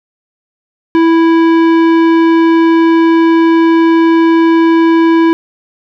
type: tone with tanh clipping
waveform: sine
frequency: 329.6 Hz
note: E4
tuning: in tune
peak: -7 dBFS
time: 0.95-5.33 s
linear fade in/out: 0 ms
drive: 15 dB
effects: none